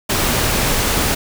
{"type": "noise", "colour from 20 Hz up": "pink", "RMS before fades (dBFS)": -17, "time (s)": [0.09, 1.15], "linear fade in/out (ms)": 10, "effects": []}